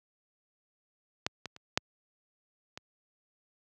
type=clicks; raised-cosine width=0.2 ms; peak=-11 / -21 / -30 / -7 / -24 dBFS; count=5; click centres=1.265 / 1.457 / 1.564 / 1.775 / 2.775 s; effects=high-pass 80 Hz 12 dB/octave